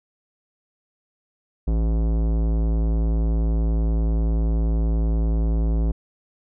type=tone with tanh clipping; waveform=sine; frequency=55.2 Hz; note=A1; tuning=6 cents sharp; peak=-20 dBFS; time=1.67-5.92 s; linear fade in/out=10 ms; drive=18 dB; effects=none